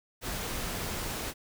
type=noise; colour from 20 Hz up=pink; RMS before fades=-35 dBFS; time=0.21-1.34 s; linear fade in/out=50 ms; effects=none